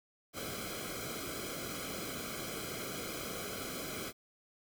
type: noise with comb filter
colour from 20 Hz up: pink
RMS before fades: -41 dBFS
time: 0.33-4.13 s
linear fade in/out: 50 ms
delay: 1.1 ms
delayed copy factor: -0.9
effects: none